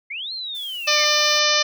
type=linear two-way sweep; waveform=sine; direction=up then down; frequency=2049 to 4268 to 2049 Hz; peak=-27 dBFS; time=0.1-1.05 s; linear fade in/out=10 ms; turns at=0.33 s
type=noise with tremolo; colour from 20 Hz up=blue; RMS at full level=-42 dBFS; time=0.55-1.39 s; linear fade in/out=0 ms; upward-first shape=triangle; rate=16 Hz; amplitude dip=25%
type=harmonic tone; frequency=598 Hz; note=D5; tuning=31 cents sharp; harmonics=1 / 2 / 3 / 4 / 5 / 6 / 7 / 8 / 9 / 10; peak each=-25 / -25 / -25 / -25 / -25 / -25 / -25 / -25 / -25 / -25 dBFS; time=0.87-1.63 s; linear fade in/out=10 ms
effects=none